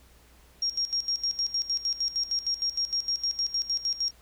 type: tone with tremolo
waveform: sine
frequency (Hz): 5580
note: F8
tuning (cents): -2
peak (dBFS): -24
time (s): 0.62-4.11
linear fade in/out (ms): 5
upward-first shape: square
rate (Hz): 6.5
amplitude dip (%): 80
effects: added 60 Hz sine -57 dBFS peak until 4.21 s + pink hiss -59 dBFS RMS until 4.21 s